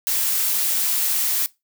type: noise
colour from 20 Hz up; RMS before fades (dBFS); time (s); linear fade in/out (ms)
blue; -21; 0.07-1.46; 0
effects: noise-tail reverb RT60 0.2 s tail -20 dB re dry